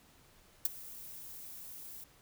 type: noise with ADSR envelope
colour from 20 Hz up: violet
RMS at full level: -27 dBFS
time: 0.65-2.04 s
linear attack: 3 ms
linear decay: 19 ms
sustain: -21 dB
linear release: 3 ms
effects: pink hiss -63 dBFS RMS until 2.21 s